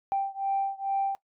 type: beating tone pair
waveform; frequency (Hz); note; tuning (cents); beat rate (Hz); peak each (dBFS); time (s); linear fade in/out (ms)
sine; 784 / 786.3; G5 / G5; 0 / +5; 2.3; -28 / -29; 0.12-1.15; 0
effects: noise-tail reverb RT60 0.1 s tail -19 dB re dry + tanh soft clip ceiling -19 dBFS